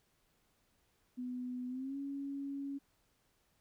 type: tone with pitch glide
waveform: sine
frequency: 249.5 to 278.4 Hz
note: B3 to C#4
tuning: +18 to +8 cents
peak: -38 dBFS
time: 1.17-2.79 s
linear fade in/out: 20 ms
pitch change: +190 cents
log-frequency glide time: 1.68-1.97 s
effects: pink hiss -75 dBFS RMS until 3.6 s